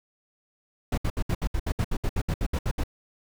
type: noise bursts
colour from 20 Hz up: brown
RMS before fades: -25 dBFS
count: 16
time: 0.92-2.837 s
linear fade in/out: 5 ms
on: 57 ms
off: 67 ms
effects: none